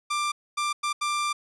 sawtooth tone bursts at uneven times, 1184 Hz, D6, 14 cents sharp, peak -21 dBFS, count 4, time 0.1-0.32 / 0.57-0.73 / 0.83-0.93 / 1.01-1.33 s, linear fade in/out 10 ms, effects resampled to 24000 Hz

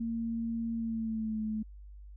sine tone with pitch glide, 229.4 to 216.5 Hz, A#3 to A3, -28 to -28 cents, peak -31 dBFS, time 0-1.63 s, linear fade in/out 10 ms, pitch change -100 cents, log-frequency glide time 0.74-1.41 s, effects added 50 Hz sine -46 dBFS peak until 2.16 s

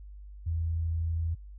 sine tone, 82.41 Hz, E2, in tune, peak -27 dBFS, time 0.46-1.35 s, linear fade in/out 10 ms, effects added 50 Hz sine -43 dBFS peak until 1.58 s

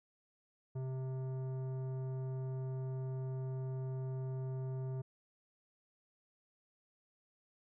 sine tone with tanh clipping, 130.81 Hz, C3, in tune, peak -39 dBFS, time 0.75-5.02 s, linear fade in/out 10 ms, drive 13 dB, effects none

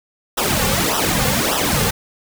pink noise with flanger, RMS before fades -18 dBFS, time 0.37-1.91 s, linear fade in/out 10 ms, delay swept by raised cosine 0.44 to 3.14 ms, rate 1.7 Hz, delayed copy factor -0.85, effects none

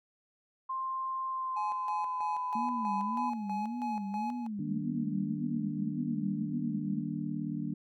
sine tone with pitch glide, 1052 to 1002.2 Hz, C6 to B5, +9 to +25 cents, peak -32 dBFS, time 0.69-3.3 s, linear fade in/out 10 ms, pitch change -84 cents, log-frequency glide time 1.28-2.37 s
triangle tone with tremolo, 844 Hz, G#5, 28 cents sharp, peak -31 dBFS, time 1.56-4.47 s, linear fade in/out 10 ms, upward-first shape square, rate 3.1 Hz, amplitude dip 70%
sine tone with vibrato, 220 Hz, A3, in tune, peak -34 dBFS, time 2.55-7.01 s, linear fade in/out 5 ms, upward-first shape sine, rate 1.8 Hz, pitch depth 190 cents each way
sine chord, Eb major seventh, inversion none, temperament just, 155.56 / 194.45 / 233.3 / 291.7 Hz, Eb3 / G3 / Bb3 / D4, 0 / -14 / +2 / -12 cents, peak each -38 dBFS, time 4.59-7.74 s, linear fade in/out 5 ms
effects none

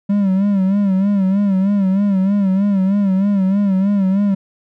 triangle tone with vibrato, 196 Hz, G3, in tune, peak -10 dBFS, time 0.09-4.35 s, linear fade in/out 10 ms, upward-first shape sine, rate 3.2 Hz, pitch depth 78 cents each way, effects none

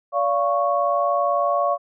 sine tone cluster, 575 / 695 / 1107 Hz, D5 / F5 / C#6, -37 / -9 / -3 cents, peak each -22 dBFS, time 0.12-1.78 s, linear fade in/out 50 ms, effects none

